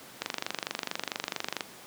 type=click train; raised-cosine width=0.2 ms; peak=-12 dBFS; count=35; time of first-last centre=0.22-1.608 s; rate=24.5 Hz; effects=pink hiss -48 dBFS RMS until 1.86 s + high-pass 200 Hz 12 dB/octave